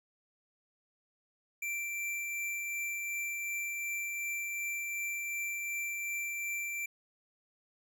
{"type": "tone with tremolo", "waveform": "square", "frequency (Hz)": 2349, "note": "D7", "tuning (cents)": 0, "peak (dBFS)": -34, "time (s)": [1.62, 6.86], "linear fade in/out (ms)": 5, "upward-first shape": "triangle", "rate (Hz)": 2.7, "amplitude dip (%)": 25, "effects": []}